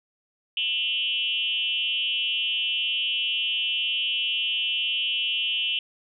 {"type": "tone with frequency modulation", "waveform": "sine", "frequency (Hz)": 2963, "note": "F#7", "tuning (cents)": 2, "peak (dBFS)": -23, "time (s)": [0.57, 5.79], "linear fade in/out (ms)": 2, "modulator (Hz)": 262, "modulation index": 1.1, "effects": []}